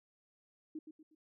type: tone with echo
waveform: sine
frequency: 311.1 Hz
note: D#4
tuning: in tune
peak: -40 dBFS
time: 0.75-0.79 s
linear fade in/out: 5 ms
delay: 120 ms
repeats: 3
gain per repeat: -8 dB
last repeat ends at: 1.15 s
effects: none